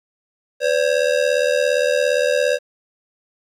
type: ring-modulated tone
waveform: square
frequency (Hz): 541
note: C#5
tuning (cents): -42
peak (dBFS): -13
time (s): 0.6-2.59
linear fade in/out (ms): 50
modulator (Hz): 38.7
effects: low-pass 7000 Hz 12 dB/octave + 9-bit